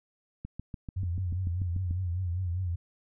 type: click train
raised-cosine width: 5 ms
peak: -25 dBFS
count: 11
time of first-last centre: 0.45-1.91 s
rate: 6.85 Hz
type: tone with vibrato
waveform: sine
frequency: 89.6 Hz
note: F2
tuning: 45 cents sharp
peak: -28 dBFS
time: 0.96-2.76 s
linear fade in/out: 10 ms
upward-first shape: triangle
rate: 5 Hz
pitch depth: 110 cents each way
effects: none